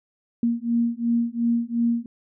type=beating tone pair; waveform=sine; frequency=233.1 / 235.9 Hz; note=A#3 / A#3; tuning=0 / +21 cents; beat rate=2.8 Hz; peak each=-23 dBFS; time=0.43-2.06 s; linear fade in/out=2 ms; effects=none